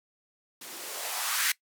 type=noise with band-pass filter sweep; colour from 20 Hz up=violet; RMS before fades=-32 dBFS; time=0.61-1.52 s; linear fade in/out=5 ms; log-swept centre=230 to 1800 Hz; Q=2.3; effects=noise-tail reverb RT60 0.1 s tail -21 dB re dry